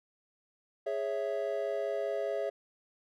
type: chord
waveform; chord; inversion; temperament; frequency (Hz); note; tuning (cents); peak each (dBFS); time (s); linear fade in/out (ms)
triangle; C# minor; second; equal; 415.3 / 554.4 / 659.3; G#4 / C#5 / E5; 0 / 0 / 0; -34 / -33 / -33; 0.86-2.5; 10
effects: none